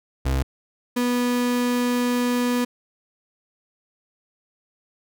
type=tone pair in turn; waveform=35% pulse; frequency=66.4 / 245 Hz; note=C2 / B3; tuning=+26 / -14 cents; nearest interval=octave + major seventh; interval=2260 cents; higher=second; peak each=-18 dBFS; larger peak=neither; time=0.25-0.43 / 0.96-2.65 s; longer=second; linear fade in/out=10 ms; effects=none